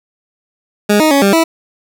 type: tone with pitch steps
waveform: 20% pulse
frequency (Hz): 207.1 / 311.7 / 279.1 / 198.3 / 327.3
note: G#3 / D#4 / C#4 / G3 / E4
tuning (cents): -5 / +3 / +12 / +20 / -12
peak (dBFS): -3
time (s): 0.89-1.44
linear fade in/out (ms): 10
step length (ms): 110
effects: none